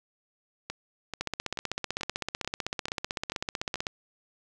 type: two click trains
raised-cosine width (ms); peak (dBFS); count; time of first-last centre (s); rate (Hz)
0.2; -17 / -13; 8 / 43; 0.7-3.757 / 1.21-3.868; 2.29 / 15.8
effects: none